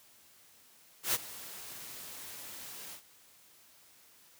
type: noise with ADSR envelope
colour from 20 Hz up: white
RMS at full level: -28 dBFS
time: 1.03-3.02 s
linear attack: 110 ms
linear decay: 32 ms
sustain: -18 dB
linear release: 87 ms
effects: white hiss -61 dBFS RMS until 4.39 s + high-pass 60 Hz 12 dB/octave